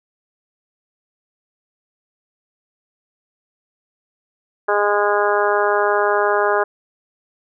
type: harmonic tone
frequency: 205.7 Hz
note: G#3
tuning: 16 cents flat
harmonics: 2 / 3 / 4 / 5 / 6 / 7 / 8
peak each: -19 / -21 / -22 / -23 / -24 / -24 / -25 dBFS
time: 4.68-6.64 s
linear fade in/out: 10 ms
effects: none